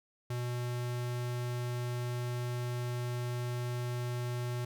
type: tone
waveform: square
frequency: 122.2 Hz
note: B2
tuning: 18 cents flat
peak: -34 dBFS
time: 0.3-4.65 s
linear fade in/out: 5 ms
effects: none